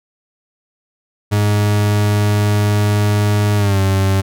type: tone with pitch glide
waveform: 40% pulse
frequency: 103.83 to 96.88 Hz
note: G#2 to G2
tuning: 0 to -20 cents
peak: -11 dBFS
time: 1.31-4.22 s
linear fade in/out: 20 ms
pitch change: -120 cents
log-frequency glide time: 3.56-3.8 s
effects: none